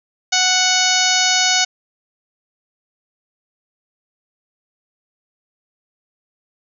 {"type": "harmonic tone", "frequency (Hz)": 740, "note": "F#5", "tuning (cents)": 0, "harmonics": [1, 2, 3, 4, 5, 6, 7, 8, 9], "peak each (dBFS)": [-22, -22, -22, -22, -22, -22, -22, -22, -22], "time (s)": [0.32, 1.65], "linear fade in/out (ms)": 10, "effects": []}